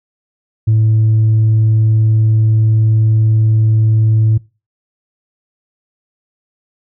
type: tone with tanh clipping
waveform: triangle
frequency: 109.9 Hz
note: A2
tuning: 2 cents flat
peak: -8 dBFS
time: 0.67-4.38 s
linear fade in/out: 10 ms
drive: 6 dB
effects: noise-tail reverb RT60 0.3 s tail -23 dB re dry